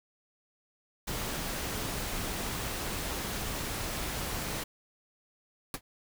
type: noise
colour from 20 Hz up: pink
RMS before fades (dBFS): -35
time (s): 1.07-4.64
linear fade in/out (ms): 10
type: noise with exponential decay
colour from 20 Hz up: pink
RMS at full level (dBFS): -29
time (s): 5.74-5.81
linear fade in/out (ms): 2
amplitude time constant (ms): 15
effects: none